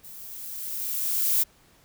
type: noise with level ramp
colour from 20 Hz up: violet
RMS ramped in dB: -44 to -21 dBFS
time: 0.03-1.44 s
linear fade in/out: 20 ms
effects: pink hiss -59 dBFS RMS until 1.84 s

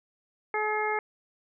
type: harmonic tone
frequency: 426.3 Hz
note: G#4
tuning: 45 cents sharp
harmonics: 1 / 2 / 3 / 4 / 5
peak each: -31 / -30 / -35 / -36 / -32 dBFS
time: 0.54-0.99 s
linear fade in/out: 2 ms
effects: none

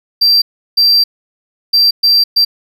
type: tone bursts at uneven times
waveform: triangle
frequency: 4705 Hz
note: D8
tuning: 2 cents sharp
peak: -5 dBFS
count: 5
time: 0.21-0.42 / 0.77-1.04 / 1.73-1.91 / 2.03-2.24 / 2.36-2.45 s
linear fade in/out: 10 ms
effects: none

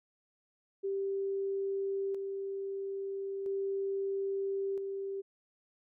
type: tone with tremolo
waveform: sine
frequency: 392 Hz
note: G4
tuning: in tune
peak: -31 dBFS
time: 0.83-5.22 s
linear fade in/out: 20 ms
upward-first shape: square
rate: 0.38 Hz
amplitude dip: 35%
effects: none

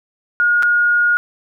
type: tone with dropouts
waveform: sine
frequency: 1434 Hz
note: F6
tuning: 45 cents sharp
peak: -11 dBFS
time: 0.4-1.17 s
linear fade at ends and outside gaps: 0 ms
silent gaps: 0.625-0.631 s
effects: none

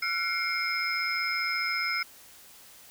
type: tone cluster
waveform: sine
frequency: 1354 / 1469 / 2139 / 2305 / 5130 Hz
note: E6 / F#6 / C7 / D7 / E8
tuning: +46 / -13 / +38 / -33 / -48 cents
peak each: -34 / -36 / -30 / -37 / -33 dBFS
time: 0.02-2.03 s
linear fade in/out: 5 ms
effects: white hiss -52 dBFS RMS until 2.9 s

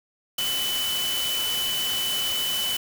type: tone in noise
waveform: sine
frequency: 2997 Hz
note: F#7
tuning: 22 cents sharp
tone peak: -25 dBFS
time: 0.38-2.77 s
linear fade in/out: 5 ms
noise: white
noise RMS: -30 dBFS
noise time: 0.38-2.77 s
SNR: +2 dB
effects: none

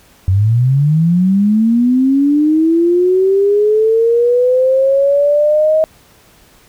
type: linear sweep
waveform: sine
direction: up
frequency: 90.7 to 635 Hz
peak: -8 dBFS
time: 0.28-5.84 s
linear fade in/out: 0 ms
effects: pink hiss -47 dBFS RMS until 6.68 s

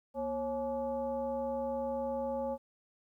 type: tone with frequency modulation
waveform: sine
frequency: 546 Hz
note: C#5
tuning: 26 cents flat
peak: -32 dBFS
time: 0.14-2.58 s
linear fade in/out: 50 ms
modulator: 307 Hz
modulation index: 0.89
effects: 12-bit

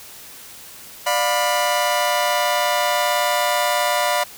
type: chord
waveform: sawtooth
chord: B diminished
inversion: first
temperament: just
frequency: 592.7 / 711.2 / 987.8 Hz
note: D5 / F5 / B5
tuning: +16 / +31 / 0 cents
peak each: -18 dBFS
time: 1.06-4.24 s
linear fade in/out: 10 ms
effects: white hiss -40 dBFS RMS until 4.37 s

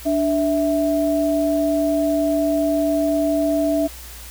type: tone pair together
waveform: sine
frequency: 293.7 / 656.3 Hz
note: D4 / E5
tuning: 0 / -8 cents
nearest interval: octave + major second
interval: 1392 cents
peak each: -19 dBFS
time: 0.05-3.88 s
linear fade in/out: 20 ms
effects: added 60 Hz sine -38 dBFS peak until 4.3 s + white hiss -39 dBFS RMS until 4.3 s

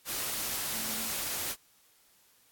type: tone in noise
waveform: sine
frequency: 221.8 Hz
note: A3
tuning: 14 cents sharp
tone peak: -45 dBFS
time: 0.72-1.12 s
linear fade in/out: 50 ms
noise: white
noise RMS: -34 dBFS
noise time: 0.05-1.56 s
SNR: -14 dB
effects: white hiss -64 dBFS RMS until 2.51 s + AAC 64 kbps

